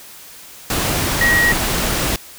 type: tone in noise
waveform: sine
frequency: 1900 Hz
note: A#6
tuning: 33 cents sharp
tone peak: -12 dBFS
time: 1.21-1.52 s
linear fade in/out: 2 ms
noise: pink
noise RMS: -19 dBFS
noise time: 0.7-2.16 s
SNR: +4 dB
effects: white hiss -39 dBFS RMS until 2.38 s